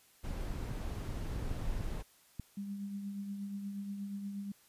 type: noise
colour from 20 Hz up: brown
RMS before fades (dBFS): -38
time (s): 0.23-2.03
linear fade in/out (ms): 20
type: clicks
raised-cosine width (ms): 5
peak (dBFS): -27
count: 9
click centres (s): 0.309 / 0.507 / 0.714 / 1.092 / 1.36 / 1.427 / 1.515 / 1.808 / 2.397
type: tone with tremolo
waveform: sine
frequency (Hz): 200.1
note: G3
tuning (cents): +36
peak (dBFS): -36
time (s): 2.57-4.52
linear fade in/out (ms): 5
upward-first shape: triangle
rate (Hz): 8.4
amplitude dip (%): 45
effects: white hiss -65 dBFS RMS until 4.68 s + resampled to 32000 Hz